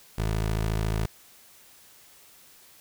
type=tone; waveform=20% pulse; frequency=54 Hz; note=A1; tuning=32 cents flat; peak=-20 dBFS; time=0.18-1.06 s; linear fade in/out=5 ms; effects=white hiss -54 dBFS RMS until 2.8 s